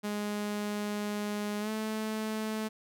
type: tone with pitch glide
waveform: sawtooth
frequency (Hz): 207.7 to 217.5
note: G#3 to A3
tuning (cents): 0 to -20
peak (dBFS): -28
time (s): 0.03-2.69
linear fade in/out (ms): 20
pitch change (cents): +80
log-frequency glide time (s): 1.6-1.7
effects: none